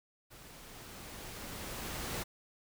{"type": "noise with level ramp", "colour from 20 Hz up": "pink", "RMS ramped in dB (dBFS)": [-54, -38], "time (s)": [0.3, 2.24], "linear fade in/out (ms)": 20, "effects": []}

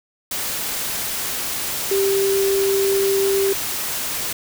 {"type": "tone in noise", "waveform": "sine", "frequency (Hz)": 392, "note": "G4", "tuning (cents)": 0, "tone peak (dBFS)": -16, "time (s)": [1.91, 3.53], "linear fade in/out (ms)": 5, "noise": "white", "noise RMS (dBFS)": -25, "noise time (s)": [0.31, 4.33], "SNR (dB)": 6, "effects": []}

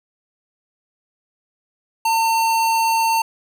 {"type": "tone", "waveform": "square", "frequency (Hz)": 904, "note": "A5", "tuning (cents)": 47, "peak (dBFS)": -16, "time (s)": [2.05, 3.22], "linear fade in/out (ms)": 5, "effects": []}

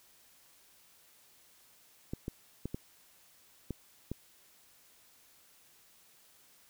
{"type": "clicks", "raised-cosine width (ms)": 3, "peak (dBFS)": -23, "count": 6, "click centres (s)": [2.135, 2.281, 2.656, 2.745, 3.707, 4.116], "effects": ["white hiss -63 dBFS RMS until 6.69 s"]}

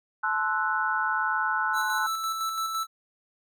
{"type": "chord", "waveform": "sine", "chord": "F# half-diminished seventh", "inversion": "first", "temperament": "equal with one note detuned", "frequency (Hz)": [866.4, 1046.5, 1318.5, 1480], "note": ["A5", "C6", "E6", "F#6"], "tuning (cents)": [-27, 0, 0, 0], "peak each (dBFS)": [-30, -32, -30, -27], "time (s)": [0.23, 2.07], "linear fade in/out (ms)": 10}
{"type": "tone with tremolo", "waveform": "square", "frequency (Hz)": 1320, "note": "E6", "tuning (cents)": 2, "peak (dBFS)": -27, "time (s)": [1.73, 2.87], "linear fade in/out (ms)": 50, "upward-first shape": "square", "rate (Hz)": 5.9, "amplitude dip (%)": 35}
{"effects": []}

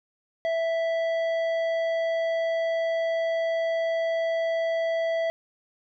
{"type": "tone with tanh clipping", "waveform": "triangle", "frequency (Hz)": 659.3, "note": "E5", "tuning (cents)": 0, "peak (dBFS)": -25, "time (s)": [0.45, 5.3], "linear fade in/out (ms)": 0, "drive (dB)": 14, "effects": []}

